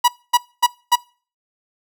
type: tone bursts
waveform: 45% pulse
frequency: 970 Hz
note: B5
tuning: 31 cents flat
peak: -10 dBFS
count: 4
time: 0.04-0.958 s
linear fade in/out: 10 ms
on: 42 ms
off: 250 ms
effects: noise-tail reverb RT60 0.4 s tail -24 dB re dry